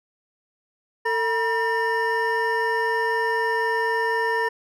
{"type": "tone cluster", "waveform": "triangle", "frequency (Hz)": [450.1, 960, 1806], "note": ["A4", "B5", "A6"], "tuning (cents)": [39, -49, 45], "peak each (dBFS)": -23, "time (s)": [1.05, 4.49], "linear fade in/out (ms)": 10, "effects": []}